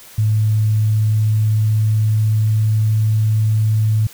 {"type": "tone with pitch glide", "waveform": "sine", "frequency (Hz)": [107.8, 108.68], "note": ["A2", "A2"], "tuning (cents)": [-35, -21], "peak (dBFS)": -12, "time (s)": [0.18, 4.07], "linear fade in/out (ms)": 5, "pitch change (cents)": 14, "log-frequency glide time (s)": [0.82, 3.17], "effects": ["white hiss -41 dBFS RMS until 4.13 s"]}